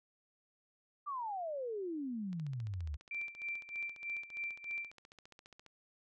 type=exponential sweep; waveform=sine; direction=down; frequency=1204 to 68.1 Hz; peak=-37 dBFS; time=1.06-2.97 s; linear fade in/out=20 ms
type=click train; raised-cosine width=0.2 ms; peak=-38 dBFS; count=50; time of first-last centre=2.33-5.663 s; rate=14.7 Hz
type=tone with tremolo; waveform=sine; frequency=2352 Hz; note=D7; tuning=2 cents sharp; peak=-36 dBFS; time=3.11-4.91 s; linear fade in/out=2 ms; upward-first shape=sine; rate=3.2 Hz; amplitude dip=85%
effects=none